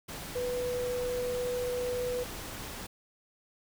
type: tone in noise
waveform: sine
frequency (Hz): 494.3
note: B4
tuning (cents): +1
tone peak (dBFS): -30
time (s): 0.35-2.24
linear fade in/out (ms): 10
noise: pink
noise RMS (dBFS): -41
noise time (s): 0.08-2.87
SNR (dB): +8
effects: none